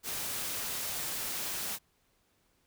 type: noise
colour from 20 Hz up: white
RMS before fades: -36 dBFS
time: 0.03-1.79 s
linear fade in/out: 50 ms
effects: pink hiss -72 dBFS RMS until 2.66 s